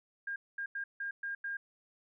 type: tone bursts at uneven times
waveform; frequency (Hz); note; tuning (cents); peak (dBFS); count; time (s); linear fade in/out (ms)
sine; 1612; G6; +48; -35; 6; 0.27-0.36 / 0.58-0.66 / 0.75-0.84 / 1-1.11 / 1.23-1.35 / 1.44-1.57; 5
effects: none